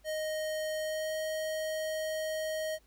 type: tone with pitch glide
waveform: square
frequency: 622.3 to 627.4 Hz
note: D#5 to D#5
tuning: 0 to +14 cents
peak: -33 dBFS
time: 0.04-2.79 s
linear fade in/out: 50 ms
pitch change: +14 cents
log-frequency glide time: 0.79-1.16 s
effects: added 53 Hz sine -63 dBFS peak until 2.86 s + pink hiss -68 dBFS RMS until 2.86 s